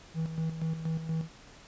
triangle tone with tremolo, 161.3 Hz, E3, 37 cents flat, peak -26 dBFS, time 0.14-1.29 s, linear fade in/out 50 ms, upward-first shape square, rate 4.2 Hz, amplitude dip 60%, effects pink hiss -53 dBFS RMS until 1.67 s + resampled to 16000 Hz

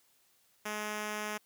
5% pulse tone, 211.4 Hz, G#3, 31 cents sharp, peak -24 dBFS, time 0.65-1.38 s, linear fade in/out 10 ms, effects white hiss -69 dBFS RMS until 1.45 s + high-pass 60 Hz 12 dB/octave

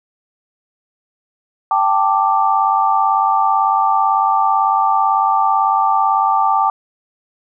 sine chord, G suspended second, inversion none, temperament just, 784 / 882 / 1176 Hz, G5 / A5 / D6, 0 / +4 / +2 cents, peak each -16 dBFS, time 1.71-6.7 s, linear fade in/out 2 ms, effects none

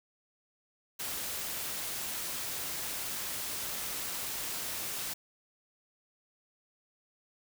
white noise, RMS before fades -37 dBFS, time 0.99-5.14 s, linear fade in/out 10 ms, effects none

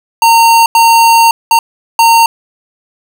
square tone bursts at uneven times, 918 Hz, A#5, 27 cents flat, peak -4 dBFS, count 4, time 0.22-0.66 / 0.75-1.31 / 1.51-1.59 / 1.99-2.26 s, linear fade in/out 2 ms, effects none

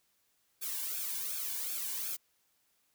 blue noise with flanger, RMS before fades -37 dBFS, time 0.61-2.17 s, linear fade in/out 20 ms, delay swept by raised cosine 1 to 1.58 ms, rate 2.7 Hz, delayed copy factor -0.8, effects white hiss -74 dBFS RMS until 2.94 s

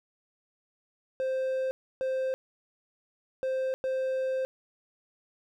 triangle tone bursts at uneven times, 523.3 Hz, C5, in tune, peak -25 dBFS, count 4, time 1.2-1.71 / 2.01-2.34 / 3.43-3.74 / 3.84-4.45 s, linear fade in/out 0 ms, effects none

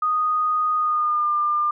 sine tone with pitch glide, 1240 to 1199.1 Hz, D#6 to D6, -6 to +36 cents, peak -18 dBFS, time 0.02-1.71 s, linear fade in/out 5 ms, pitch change -58 cents, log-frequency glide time 0.77-1.3 s, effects none

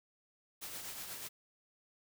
white noise with tremolo, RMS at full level -43 dBFS, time 0.61-1.29 s, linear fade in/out 20 ms, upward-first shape triangle, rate 8.2 Hz, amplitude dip 45%, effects none

